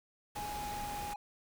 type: noise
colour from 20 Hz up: pink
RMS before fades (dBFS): -44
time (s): 0.35-1.14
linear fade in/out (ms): 10
type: tone with pitch glide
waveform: triangle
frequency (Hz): 830.6 to 825.3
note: G#5 to G#5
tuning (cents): 0 to -11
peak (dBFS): -37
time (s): 0.36-1.16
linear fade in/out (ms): 2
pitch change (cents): -11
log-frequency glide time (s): 0.55-0.91
effects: none